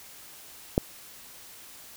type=click; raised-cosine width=2 ms; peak=-7 dBFS; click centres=0.779 s; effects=white hiss -48 dBFS RMS until 1.96 s